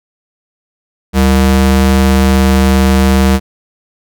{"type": "ring-modulated tone", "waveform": "square", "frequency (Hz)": 133.5, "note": "C3", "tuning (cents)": 35, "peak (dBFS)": -4, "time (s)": [1.13, 3.4], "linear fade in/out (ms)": 50, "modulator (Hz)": 61.1, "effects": []}